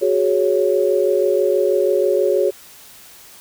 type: chord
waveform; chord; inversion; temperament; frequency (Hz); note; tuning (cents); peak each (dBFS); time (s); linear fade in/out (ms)
sine; F# suspended second; none; just; 370 / 416.2 / 555; F#4 / G#4 / C#5; 0 / +4 / +2; -18; 0.01-2.51; 20
effects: white hiss -43 dBFS RMS until 3.4 s